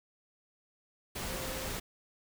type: tone in noise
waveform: sine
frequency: 524 Hz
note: C5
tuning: 2 cents sharp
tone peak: -44 dBFS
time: 1.28-1.69 s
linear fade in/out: 10 ms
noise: pink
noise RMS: -38 dBFS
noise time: 1.15-1.8 s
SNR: -9 dB
effects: none